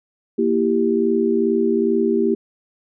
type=chord; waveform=sine; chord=E diminished; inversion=second; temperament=equal; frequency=233.1 / 329.6 / 392 Hz; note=Bb3 / E4 / G4; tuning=0 / 0 / 0 cents; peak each=-20 / -21 / -18 dBFS; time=0.38-2.35 s; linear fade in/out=10 ms; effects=none